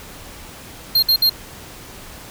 square tone bursts, 4204 Hz, C8, 7 cents sharp, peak -12 dBFS, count 3, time 0.95-1.296 s, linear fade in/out 5 ms, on 76 ms, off 59 ms, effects pink hiss -38 dBFS RMS until 2.3 s

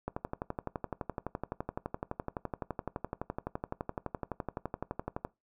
click train, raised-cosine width 1 ms, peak -20 dBFS, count 62, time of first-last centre 0.08-5.249 s, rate 11.8 Hz, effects noise-tail reverb RT60 0.2 s tail -20 dB re dry

